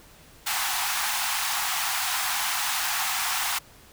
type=high-pass noise; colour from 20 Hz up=pink; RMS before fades=-27 dBFS; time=0.46-3.59 s; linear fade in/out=10 ms; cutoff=730 Hz; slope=96 dB/octave; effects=pink hiss -52 dBFS RMS until 3.92 s